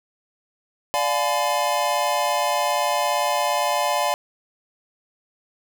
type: chord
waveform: square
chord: D diminished seventh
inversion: none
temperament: just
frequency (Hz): 587.3 / 704.8 / 845.8 / 1014.9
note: D5 / F5 / Ab5 / Cb6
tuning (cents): 0 / +16 / +31 / +47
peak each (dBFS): -26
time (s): 0.94-4.14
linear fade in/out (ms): 0
effects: none